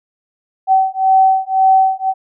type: beating tone pair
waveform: sine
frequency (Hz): 763 / 764.9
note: G5 / G5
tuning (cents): -47 / -43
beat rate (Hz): 1.9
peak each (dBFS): -12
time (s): 0.67-2.14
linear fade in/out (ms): 50
effects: none